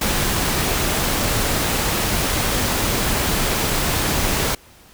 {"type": "noise", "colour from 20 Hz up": "pink", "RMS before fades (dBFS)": -20, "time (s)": [0.01, 4.55], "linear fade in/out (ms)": 5, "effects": ["pink hiss -48 dBFS RMS until 4.93 s"]}